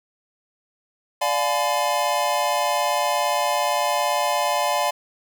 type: chord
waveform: square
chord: D diminished seventh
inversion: none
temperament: just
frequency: 587.3 / 704.8 / 845.8 / 1014.9 Hz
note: D5 / F5 / Ab5 / Cb6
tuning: 0 / +16 / +31 / +47 cents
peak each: -26 dBFS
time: 1.21-4.91 s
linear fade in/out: 10 ms
effects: none